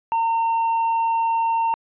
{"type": "tone", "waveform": "triangle", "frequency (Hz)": 913, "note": "A#5", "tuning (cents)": -36, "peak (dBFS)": -16, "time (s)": [0.12, 1.74], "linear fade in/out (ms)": 0, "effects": ["resampled to 8000 Hz"]}